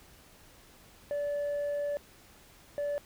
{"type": "tone pair in turn", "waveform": "sine", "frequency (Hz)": [579, 579], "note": ["D5", "D5"], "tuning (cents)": [-25, -25], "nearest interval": "unison", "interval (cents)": 0, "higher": "neither", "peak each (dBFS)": -27, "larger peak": "neither", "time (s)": [[1.11, 1.97], [2.78, 2.98]], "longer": "first", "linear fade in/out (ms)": 0, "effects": ["tanh soft clip ceiling -29 dBFS", "pink hiss -57 dBFS RMS until 3.05 s"]}